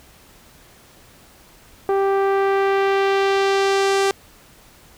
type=tone with low-pass filter sweep; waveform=sawtooth; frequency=392 Hz; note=G4; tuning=in tune; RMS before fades=-18 dBFS; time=1.89-4.11 s; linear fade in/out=0 ms; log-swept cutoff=970 to 8600 Hz; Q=0.88; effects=pink hiss -49 dBFS RMS until 4.97 s